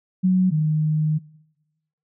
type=tone pair in turn; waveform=sine; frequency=185 / 154.27 Hz; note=F#3 / D#3; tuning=0 / -14 cents; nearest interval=minor third; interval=314 cents; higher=first; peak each=-14 / -17 dBFS; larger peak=first; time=0.23-0.51 / 0.51-1.19 s; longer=second; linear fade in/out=20 ms; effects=noise-tail reverb RT60 1.0 s tail -23 dB re dry